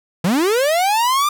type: linear sweep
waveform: 45% pulse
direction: up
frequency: 155.56 to 1209 Hz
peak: -14 dBFS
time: 0.24-1.29 s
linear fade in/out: 5 ms
effects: none